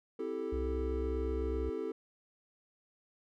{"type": "chord", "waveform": "triangle", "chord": "A minor seventh", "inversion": "first", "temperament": "equal", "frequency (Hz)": [261.6, 329.6, 392, 440], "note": ["C4", "E4", "G4", "A4"], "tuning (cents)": [0, 0, 0, 0], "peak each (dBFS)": [-42, -39, -38, -36], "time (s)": [0.19, 1.92], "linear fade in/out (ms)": 5}
{"type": "tone with vibrato", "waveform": "sine", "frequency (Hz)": 65.41, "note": "C2", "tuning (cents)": 0, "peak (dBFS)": -34, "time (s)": [0.52, 1.7], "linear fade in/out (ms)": 10, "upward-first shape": "square", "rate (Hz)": 13, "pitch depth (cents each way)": 13}
{"effects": []}